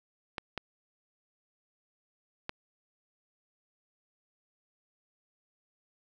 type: clicks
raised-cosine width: 0.3 ms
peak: -18 dBFS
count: 3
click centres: 0.382 / 0.577 / 2.494 s
effects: none